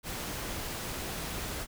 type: noise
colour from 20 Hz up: pink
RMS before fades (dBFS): -37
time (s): 0.03-1.67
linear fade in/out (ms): 50
effects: none